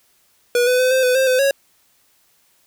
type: tone with pitch steps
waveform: square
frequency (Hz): 485 / 501 / 509 / 521 / 502 / 528 / 510 / 552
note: B4 / B4 / C5 / C5 / B4 / C5 / C5 / C#5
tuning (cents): -31 / +25 / -48 / -7 / +28 / +16 / -44 / -7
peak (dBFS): -14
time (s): 0.55-1.51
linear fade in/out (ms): 2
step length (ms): 120
effects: white hiss -59 dBFS RMS until 2.66 s

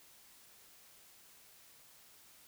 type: silence
effects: white hiss -61 dBFS RMS until 2.47 s

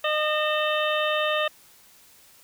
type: harmonic tone with a mistuned harmonic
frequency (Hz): 610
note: D#5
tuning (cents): -34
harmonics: 1 / 2 / 3 / 4 / 5 / 6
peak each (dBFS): -25 / -28 / -30 / -31 / -32 / -33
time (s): 0.04-1.48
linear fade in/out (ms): 5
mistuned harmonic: 4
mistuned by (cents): +140
effects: white hiss -54 dBFS RMS until 2.43 s

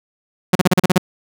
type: tone bursts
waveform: sawtooth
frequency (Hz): 182.5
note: F#3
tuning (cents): -24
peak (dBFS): -5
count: 8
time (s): 0.53-0.981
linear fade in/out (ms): 5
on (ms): 24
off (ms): 37
effects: none

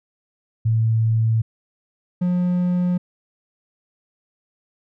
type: tone pair in turn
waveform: sine / triangle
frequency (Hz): 112.2 / 178.62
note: A2 / F3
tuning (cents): +34 / +39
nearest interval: minor sixth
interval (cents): 805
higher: second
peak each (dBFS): -15 / -15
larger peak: neither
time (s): 0.65-1.42 / 2.21-2.98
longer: neither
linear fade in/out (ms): 10
effects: none

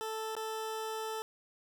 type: tone with dropouts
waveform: 20% pulse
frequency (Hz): 440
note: A4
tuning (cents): 0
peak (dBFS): -31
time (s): 0.01-1.22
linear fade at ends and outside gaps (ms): 0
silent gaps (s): 0.352-0.366
effects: none

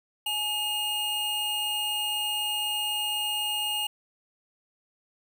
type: tone pair together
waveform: square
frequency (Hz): 846 / 2846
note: G#5 / F7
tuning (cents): +32 / +32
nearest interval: octave + major sixth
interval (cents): 2100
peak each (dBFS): -36 / -28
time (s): 0.26-3.87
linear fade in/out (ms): 5
effects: none

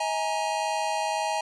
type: chord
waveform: square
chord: D# suspended fourth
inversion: none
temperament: equal with one note detuned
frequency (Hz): 637.9 / 830.6 / 932.3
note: D#5 / G#5 / A#5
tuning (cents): +43 / 0 / 0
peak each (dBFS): -32 / -29 / -32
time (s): 0-1.41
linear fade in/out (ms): 5
effects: resampled to 22050 Hz

